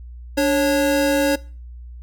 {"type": "tone pair together", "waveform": "square", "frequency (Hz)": [291.2, 549.7], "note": ["D4", "C#5"], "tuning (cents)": [-15, -15], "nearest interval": "major seventh", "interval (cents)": 1100, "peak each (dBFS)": -19, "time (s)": [0.37, 1.36], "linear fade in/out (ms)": 10, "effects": ["noise-tail reverb RT60 0.4 s tail -22 dB re dry", "added 60 Hz sine -34 dBFS peak until 2.02 s"]}